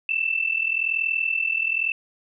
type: tone pair together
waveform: sine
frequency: 2637 / 2678 Hz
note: E7 / E7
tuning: 0 / +27 cents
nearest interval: unison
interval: 27 cents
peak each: -24 dBFS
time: 0.09-1.92 s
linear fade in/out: 2 ms
effects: none